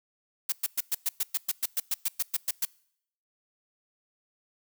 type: noise bursts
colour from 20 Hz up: blue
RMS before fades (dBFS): -27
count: 16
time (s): 0.49-2.652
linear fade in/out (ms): 5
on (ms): 32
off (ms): 110
effects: noise-tail reverb RT60 0.7 s tail -25 dB re dry